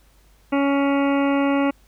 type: harmonic tone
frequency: 279.3 Hz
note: C#4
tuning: 13 cents sharp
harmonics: 1 / 2 / 3 / 4 / 5 / 7 / 8 / 9 / 10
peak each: -18 / -24 / -28 / -30 / -32 / -35 / -36 / -37 / -38 dBFS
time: 0.52-1.71 s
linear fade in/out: 10 ms
effects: added 50 Hz sine -53 dBFS peak until 1.87 s + pink hiss -59 dBFS RMS until 1.87 s